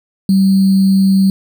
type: tone with sample-and-hold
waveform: sine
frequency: 192.7 Hz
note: G3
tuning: 29 cents flat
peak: -7 dBFS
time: 0.29-1.3 s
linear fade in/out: 2 ms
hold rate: 4410 Hz
effects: none